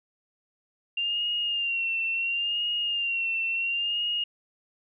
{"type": "tone with vibrato", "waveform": "sine", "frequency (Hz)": 2778, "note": "F7", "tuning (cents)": -10, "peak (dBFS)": -25, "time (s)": [0.97, 4.24], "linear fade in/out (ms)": 5, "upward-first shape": "sine", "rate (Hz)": 0.72, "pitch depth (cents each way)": 55, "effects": []}